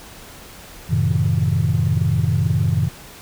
sine chord, F# diminished seventh, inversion none, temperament just, 92.5 / 111 / 133.2 / 159.84 Hz, F#2 / A2 / C3 / Eb3, 0 / +16 / +31 / +47 cents, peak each -20 dBFS, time 0.89-2.89 s, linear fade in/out 20 ms, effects tanh soft clip ceiling -8 dBFS + pink hiss -40 dBFS RMS until 3.21 s

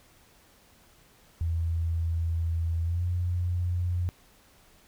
sine tone with pitch glide, 83 to 88.44 Hz, E2 to F2, +12 to +22 cents, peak -25 dBFS, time 1.41-4.09 s, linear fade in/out 0 ms, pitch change +110 cents, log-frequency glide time 2.83-3.04 s, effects pink hiss -59 dBFS RMS until 4.87 s

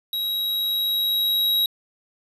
square tone with level ramp, 3839 Hz, B7, 50 cents flat, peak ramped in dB -24 to -18 dBFS, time 0.13-1.66 s, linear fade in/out 2 ms, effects resampled to 32000 Hz + 8-bit

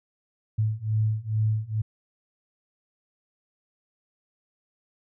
sine beating tone pair, 107.5 / 109.8 Hz, A2 / A2, -40 / -3 cents, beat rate 2.3 Hz, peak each -26 / -25 dBFS, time 0.58-1.82 s, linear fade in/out 10 ms, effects none

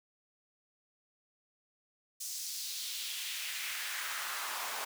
pink noise with high-pass filter sweep, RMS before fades -39 dBFS, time 2.2-4.85 s, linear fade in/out 10 ms, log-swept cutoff 6300 to 820 Hz, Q 1.7, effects none

